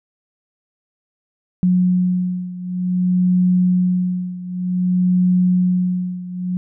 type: beating tone pair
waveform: sine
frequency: 181.1 / 181.64 Hz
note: F#3 / F#3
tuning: -37 / -32 cents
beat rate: 0.54 Hz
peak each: -16 / -19 dBFS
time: 1.63-6.57 s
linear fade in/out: 0 ms
effects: none